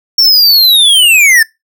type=linear sweep; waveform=square; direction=down; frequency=5510 to 1733 Hz; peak=-4 dBFS; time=0.18-1.43 s; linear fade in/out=5 ms; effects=noise-tail reverb RT60 0.2 s tail -23 dB re dry